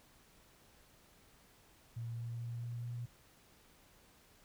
sine tone with pitch steps, 116.54 / 117.42 / 118.3 / 119.2 / 120.09 Hz, A#2 / A#2 / A#2 / A#2 / B2, 0 / +13 / +26 / +39 / -48 cents, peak -39 dBFS, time 1.96-3.06 s, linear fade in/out 10 ms, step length 220 ms, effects pink hiss -65 dBFS RMS until 4.44 s

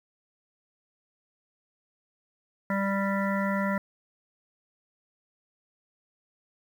harmonic tone, 196.9 Hz, G3, 8 cents sharp, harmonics 1 / 3 / 5 / 7 / 9 / 10, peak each -27 / -32 / -34 / -35 / -37 / -37 dBFS, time 2.7-3.78 s, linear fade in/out 2 ms, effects 9-bit

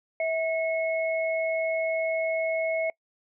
sine tone pair together, 649 / 2183 Hz, E5 / C#7, -27 / -27 cents, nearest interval octave + major sixth, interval 2100 cents, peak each -25 / -31 dBFS, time 0.2-2.9 s, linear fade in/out 2 ms, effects noise-tail reverb RT60 0.1 s tail -24 dB re dry

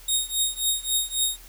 15% pulse tone with tremolo, 3729 Hz, A#7, in tune, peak -12 dBFS, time 0.08-1.37 s, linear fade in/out 5 ms, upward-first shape triangle, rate 3.7 Hz, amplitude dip 95%, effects added 40 Hz sine -46 dBFS peak until 1.48 s + white hiss -49 dBFS RMS until 1.48 s

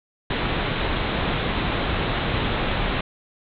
pink low-pass noise, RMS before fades -24 dBFS, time 0.3-3.01 s, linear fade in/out 5 ms, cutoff 3900 Hz, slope 96 dB/octave, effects none

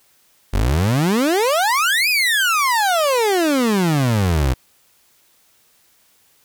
30% pulse exponential two-way sweep, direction up then down, 43.65 to 2567 to 60.3 Hz, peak -12 dBFS, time 0.53-4.54 s, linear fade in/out 10 ms, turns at 2.09 s, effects white hiss -57 dBFS RMS until 6.44 s

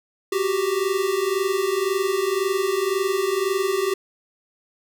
square tone pair together, 372 / 393.9 Hz, F#4 / G4, +9 / +8 cents, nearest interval minor second, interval 99 cents, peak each -25 / -23 dBFS, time 0.32-3.94 s, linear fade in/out 5 ms, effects none

